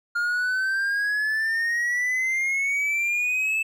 triangle exponential sweep, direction up, 1408 to 2637 Hz, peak -20 dBFS, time 0.15-3.63 s, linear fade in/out 10 ms, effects none

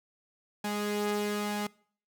sawtooth tone pair together, 207.1 / 415.3 Hz, G#3 / G#4, -5 / 0 cents, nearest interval octave, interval 1205 cents, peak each -28 / -29 dBFS, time 0.64-1.67 s, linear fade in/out 5 ms, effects noise-tail reverb RT60 0.5 s tail -23 dB re dry

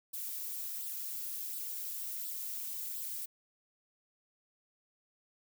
violet noise with flanger, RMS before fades -40 dBFS, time 0.13-3.26 s, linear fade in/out 10 ms, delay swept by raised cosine 0.22 to 4.32 ms, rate 1.4 Hz, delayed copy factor +0.55, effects none

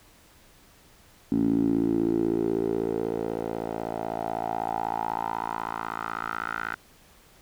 10% pulse tone with band-pass filter sweep, 56.1 Hz, A1, 34 cents sharp, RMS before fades -28 dBFS, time 1.32-6.75 s, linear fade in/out 0 ms, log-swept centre 260 to 1500 Hz, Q 4.9, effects pink hiss -56 dBFS RMS until 7.41 s

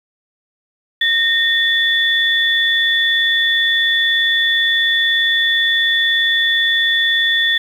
sine tone pair together, 1839 / 3464 Hz, A#6 / A7, -24 / -28 cents, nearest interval major seventh, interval 1096 cents, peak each -15 dBFS, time 1.01-7.58 s, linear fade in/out 5 ms, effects 7-bit

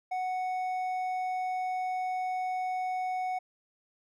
sine tone with hard clipping, 740 Hz, F#5, in tune, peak -31 dBFS, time 0.11-3.39 s, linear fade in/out 10 ms, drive 5 dB, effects none

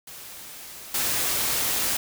white noise with level steps, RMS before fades -41 / -25 dBFS, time 0.07-1.97 s, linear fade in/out 5 ms, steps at 0.94 s, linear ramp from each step 5 ms, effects none

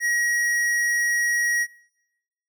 triangle tone with tanh clipping, 1901 Hz, A#6, 33 cents sharp, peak -22 dBFS, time 0-1.67 s, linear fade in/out 50 ms, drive 18 dB, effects noise-tail reverb RT60 0.9 s tail -22 dB re dry

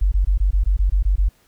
sine tone bursts, 47.37 Hz, F#1, 41 cents sharp, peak -13 dBFS, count 10, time 0.01-1.29 s, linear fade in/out 10 ms, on 110 ms, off 20 ms, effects pink hiss -58 dBFS RMS until 1.47 s

